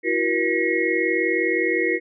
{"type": "tone cluster", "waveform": "sine", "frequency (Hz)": [331.3, 370.9, 476.7, 1909, 2166], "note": ["E4", "F#4", "A#4", "A#6", "C#7"], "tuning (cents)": [9, 4, 39, 41, -41], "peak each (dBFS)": -25, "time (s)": [0.03, 2], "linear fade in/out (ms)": 50, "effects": []}